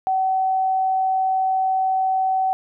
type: tone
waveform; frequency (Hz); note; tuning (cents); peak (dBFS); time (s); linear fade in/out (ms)
sine; 759; F#5; +44; -17; 0.07-2.53; 0
effects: none